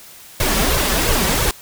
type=noise with flanger; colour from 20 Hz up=pink; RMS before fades=-17 dBFS; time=0.4-1.51 s; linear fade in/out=2 ms; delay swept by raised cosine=1.8 to 5.3 ms; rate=2.9 Hz; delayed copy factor=+0.8; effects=white hiss -41 dBFS RMS until 1.61 s